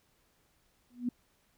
sine tone with exponential growth, 243.9 Hz, B3, 21 cents flat, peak -26 dBFS, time 0.9-1.09 s, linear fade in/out 5 ms, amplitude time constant 41 ms, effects pink hiss -71 dBFS RMS until 1.57 s

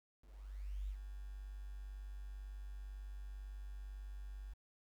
sine tone with ADSR envelope, 49 Hz, G1, in tune, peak -38 dBFS, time 0.2-4.54 s, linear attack 690 ms, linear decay 70 ms, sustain -7 dB, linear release 12 ms, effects 11-bit

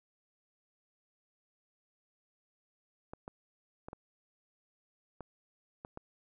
clicks, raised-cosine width 1 ms, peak -29 dBFS, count 7, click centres 3.135 / 3.279 / 3.885 / 3.931 / 5.207 / 5.849 / 5.974 s, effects none

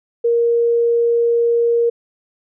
sine tone, 469 Hz, A#4, 11 cents sharp, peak -12 dBFS, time 0.24-1.9 s, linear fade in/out 10 ms, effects none

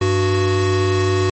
square tone pair together, 98 / 370 Hz, G2 / F#4, 0 / 0 cents, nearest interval octave + major seventh, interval 2300 cents, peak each -18 dBFS, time 0.01-1.3 s, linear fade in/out 5 ms, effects MP3 32 kbps

